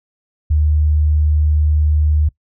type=tone; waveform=sine; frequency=75.8 Hz; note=D#2; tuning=45 cents flat; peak=-11 dBFS; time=0.5-2.29 s; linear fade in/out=10 ms; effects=noise-tail reverb RT60 0.1 s tail -20 dB re dry